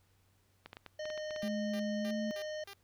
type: clicks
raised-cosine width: 0.3 ms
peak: -30 dBFS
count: 9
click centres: 0.66 / 0.731 / 0.769 / 0.863 / 1.055 / 1.102 / 1.177 / 1.308 / 1.362 s
type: harmonic tone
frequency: 613 Hz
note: D#5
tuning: 26 cents flat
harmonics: 1 / 3 / 5 / 7 / 9 / 10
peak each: -38 / -48 / -52 / -55 / -57 / -58 dBFS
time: 0.99-2.64 s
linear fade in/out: 5 ms
type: tone bursts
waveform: 5% pulse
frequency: 397.9 Hz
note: G4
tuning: 26 cents sharp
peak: -36 dBFS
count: 5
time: 1.42-2.735 s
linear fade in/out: 2 ms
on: 63 ms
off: 250 ms
type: tone with pitch glide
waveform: sine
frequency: 212.1 to 218.3 Hz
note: G#3 to A3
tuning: +37 to -13 cents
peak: -34 dBFS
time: 1.43-2.31 s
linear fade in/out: 0 ms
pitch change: +50 cents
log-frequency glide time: 1.98-2.12 s
effects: added 95 Hz sine -70 dBFS peak until 2.83 s + pink hiss -73 dBFS RMS until 2.83 s